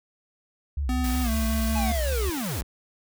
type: tone with vibrato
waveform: sine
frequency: 65.41 Hz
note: C2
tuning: in tune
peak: -24 dBFS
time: 0.77-2.3 s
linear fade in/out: 5 ms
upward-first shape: sine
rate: 5.4 Hz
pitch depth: 180 cents each way
type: tone with pitch glide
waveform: square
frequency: 252.5 to 222.4 Hz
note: B3 to A3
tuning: +39 to +19 cents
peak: -27 dBFS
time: 0.89-1.92 s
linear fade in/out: 2 ms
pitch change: -220 cents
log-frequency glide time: 1.23-1.3 s
type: noise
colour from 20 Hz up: white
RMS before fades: -36 dBFS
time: 1.04-2.61 s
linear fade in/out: 2 ms
type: linear sweep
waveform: square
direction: down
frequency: 861 to 36.53 Hz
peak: -29 dBFS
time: 1.75-2.63 s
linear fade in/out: 10 ms
effects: none